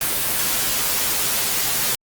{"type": "noise with comb filter", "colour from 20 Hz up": "white", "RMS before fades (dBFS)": -21, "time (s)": [0.01, 1.95], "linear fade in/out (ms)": 2, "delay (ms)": 11, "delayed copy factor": -0.6, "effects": ["Opus 32 kbps"]}